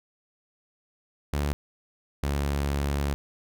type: tone pair in turn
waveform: sawtooth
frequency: 72.3 / 70.85 Hz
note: D2 / C#2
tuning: -27 / +38 cents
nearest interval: unison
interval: 35 cents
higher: first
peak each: -21 dBFS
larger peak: neither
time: 1.33-1.53 / 2.23-3.14 s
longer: second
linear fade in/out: 0 ms
effects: none